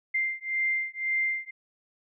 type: beating tone pair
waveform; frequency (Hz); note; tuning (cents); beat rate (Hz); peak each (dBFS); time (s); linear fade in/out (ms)
sine; 2093 / 2094.9; C7 / C7; 0 / +2; 1.9; -29; 0.14-1.51; 10
effects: none